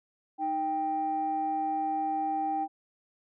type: tone pair together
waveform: sine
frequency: 311 / 787 Hz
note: D#4 / G5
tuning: -1 / +7 cents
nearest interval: octave + major third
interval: 1608 cents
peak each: -34 / -27 dBFS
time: 0.38-2.68 s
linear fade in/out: 50 ms
effects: tanh soft clip ceiling -21 dBFS